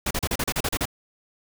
pink noise bursts, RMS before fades -25 dBFS, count 10, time 0.06-0.855 s, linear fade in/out 5 ms, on 48 ms, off 35 ms, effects none

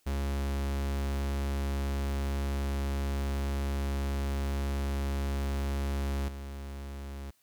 45% pulse tone with level steps, 69.3 Hz, C#2, in tune, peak -29 / -38 dBFS, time 0.06-7.31 s, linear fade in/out 10 ms, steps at 6.28 s, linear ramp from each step 5 ms, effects white hiss -69 dBFS RMS until 7.42 s

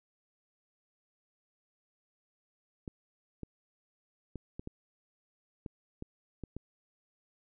clicks, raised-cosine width 3 ms, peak -27 dBFS, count 9, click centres 2.878 / 3.433 / 4.357 / 4.595 / 4.674 / 5.662 / 6.024 / 6.437 / 6.566 s, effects none

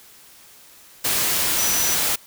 sine tone in noise, 5920 Hz, F#8, in tune, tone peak -23 dBFS, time 1.58-1.95 s, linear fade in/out 10 ms, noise white, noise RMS -21 dBFS, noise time 1.04-2.16 s, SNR -5 dB, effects white hiss -48 dBFS RMS until 2.26 s

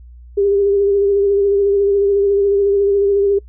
sine tone with vibrato, 400.2 Hz, G4, 36 cents sharp, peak -11 dBFS, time 0.37-3.39 s, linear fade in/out 10 ms, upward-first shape sine, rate 14 Hz, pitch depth 29 cents each way, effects noise-tail reverb RT60 0.1 s tail -24 dB re dry + added 60 Hz sine -36 dBFS peak until 3.48 s

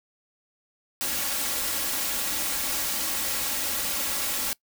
white noise with comb filter, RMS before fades -28 dBFS, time 1.01-4.53 s, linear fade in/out 0 ms, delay 3.6 ms, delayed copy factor +0.55, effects noise-tail reverb RT60 0.1 s tail -22 dB re dry

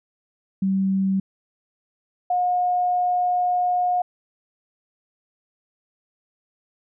sine tone pair in turn, 192.5 / 719.3 Hz, G3 / F#5, -31 / -49 cents, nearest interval octave + major seventh, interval 2282 cents, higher second, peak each -18 dBFS, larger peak neither, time 0.62-1.2 / 2.3-4.02 s, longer second, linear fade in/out 5 ms, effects none

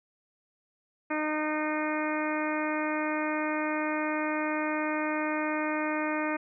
harmonic tone, 306.2 Hz, D#4, 28 cents flat, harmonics 1 / 2 / 3 / 4 / 5 / 6 / 7 / 8, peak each -31 / -34 / -36 / -37 / -38 / -39 / -39 / -40 dBFS, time 1.1-6.37 s, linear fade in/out 10 ms, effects none

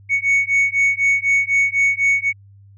sine beating tone pair, 2222 / 2226 Hz, C#7 / C#7, +4 / +7 cents, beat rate 4 Hz, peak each -15 dBFS, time 0.09-2.33 s, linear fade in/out 50 ms, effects tanh soft clip ceiling -11 dBFS + added 99 Hz sine -43 dBFS peak until 2.77 s

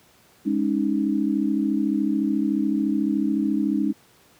sine chord, Ab suspended fourth, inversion none, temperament equal, 207.7 / 277.2 / 311.1 Hz, Ab3 / Db4 / Eb4, 0 / 0 / 0 cents, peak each -24 dBFS, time 0.45-3.93 s, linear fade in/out 20 ms, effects pink hiss -56 dBFS RMS until 4.39 s + high-pass 100 Hz 12 dB/octave

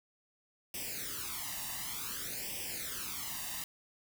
white noise with flanger, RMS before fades -40 dBFS, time 0.74-3.64 s, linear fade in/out 2 ms, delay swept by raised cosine 0.36 to 1.07 ms, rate 0.55 Hz, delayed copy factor +0.85, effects none

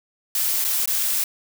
blue noise with dropouts, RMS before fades -22 dBFS, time 0.35-1.24 s, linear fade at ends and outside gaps 2 ms, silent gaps 0.643-0.647 / 0.858-0.875 s, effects none

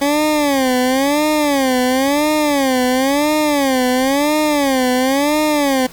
20% pulse tone with vibrato, 277.2 Hz, C#4, in tune, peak -8 dBFS, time 0.01-5.87 s, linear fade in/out 10 ms, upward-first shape sine, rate 0.97 Hz, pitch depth 170 cents each way, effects pink hiss -39 dBFS RMS until 5.92 s

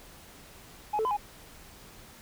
sine tone with pitch steps, 841 / 439.4 / 1012 / 828 Hz, G#5 / A4 / B5 / G#5, +22 / -2 / +42 / -5 cents, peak -24 dBFS, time 0.93-1.17 s, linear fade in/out 10 ms, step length 60 ms, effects tanh soft clip ceiling -23 dBFS + pink hiss -51 dBFS RMS until 2.21 s

